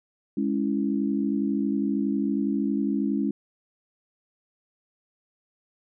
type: chord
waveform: sine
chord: C# minor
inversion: second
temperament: equal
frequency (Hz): 207.7 / 277.2 / 329.6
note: G#3 / C#4 / E4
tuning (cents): 0 / 0 / 0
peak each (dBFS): -26 / -26 / -30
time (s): 0.37-3.31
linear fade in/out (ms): 5
effects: none